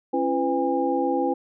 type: tone cluster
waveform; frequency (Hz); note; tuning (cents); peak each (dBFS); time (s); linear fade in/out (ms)
sine; 272.8 / 340 / 503 / 811; C#4 / F4 / B4 / G#5; -28 / -46 / +32 / -41; -26; 0.13-1.34; 10
effects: none